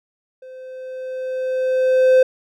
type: tone with level ramp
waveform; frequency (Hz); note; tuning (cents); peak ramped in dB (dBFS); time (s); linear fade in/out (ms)
triangle; 516; C5; -24; -34 to -6; 0.42-2.23; 5
effects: none